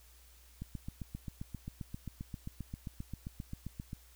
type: click train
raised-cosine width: 5 ms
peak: -28 dBFS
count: 26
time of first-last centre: 0.62-3.931 s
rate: 7.55 Hz
effects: added 60 Hz sine -59 dBFS peak until 4.15 s + white hiss -63 dBFS RMS until 4.15 s